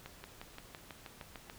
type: accelerating click train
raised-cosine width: 0.3 ms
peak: -29 dBFS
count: 10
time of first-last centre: 0.06-1.499 s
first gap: 180 ms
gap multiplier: 0.97
effects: pink hiss -56 dBFS RMS until 1.58 s